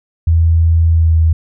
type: tone with pitch glide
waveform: sine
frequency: 82.4 to 80.89 Hz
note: E2 to E2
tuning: 0 to -32 cents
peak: -7 dBFS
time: 0.27-1.33 s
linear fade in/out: 5 ms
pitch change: -32 cents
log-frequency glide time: 0.9-1.16 s
effects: none